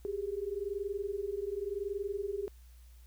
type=tone pair together; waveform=sine; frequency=389.6 / 410.5 Hz; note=G4 / G#4; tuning=-11 / -20 cents; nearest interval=minor second; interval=91 cents; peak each=-37 / -36 dBFS; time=0.05-2.48 s; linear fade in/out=0 ms; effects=added 60 Hz sine -52 dBFS peak until 3.06 s + white hiss -67 dBFS RMS until 3.06 s